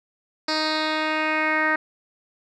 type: tone with low-pass filter sweep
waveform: 10% pulse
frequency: 311.1 Hz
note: D#4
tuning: in tune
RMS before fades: -23 dBFS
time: 0.48-1.76 s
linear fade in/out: 5 ms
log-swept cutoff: 4900 to 1800 Hz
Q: 3.9
effects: none